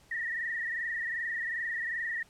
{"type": "tone with frequency modulation", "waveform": "sine", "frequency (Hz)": 1864.7, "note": "A#6", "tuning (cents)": 0, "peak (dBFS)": -31, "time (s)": [0.11, 2.23], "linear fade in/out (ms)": 5, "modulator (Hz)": 22.6, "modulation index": 3.4, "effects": ["pink hiss -61 dBFS RMS until 2.29 s", "low-pass 11000 Hz 12 dB/octave"]}